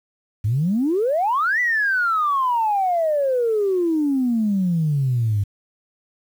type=exponential two-way sweep; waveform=sine; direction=up then down; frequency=98 to 1999 to 98 Hz; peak=-16 dBFS; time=0.44-5.44 s; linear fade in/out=10 ms; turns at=1.6 s; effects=tanh soft clip ceiling -12 dBFS + 8-bit